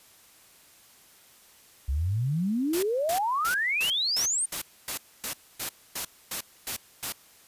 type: exponential sweep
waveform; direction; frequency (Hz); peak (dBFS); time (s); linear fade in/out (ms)
sine; up; 63.3 to 9140; -24; 1.88-4.46; 10
type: noise bursts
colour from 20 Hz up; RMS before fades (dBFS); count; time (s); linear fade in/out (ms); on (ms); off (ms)
white; -32; 13; 2.73-7.124; 5; 98; 260
effects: white hiss -56 dBFS RMS until 7.47 s + resampled to 32000 Hz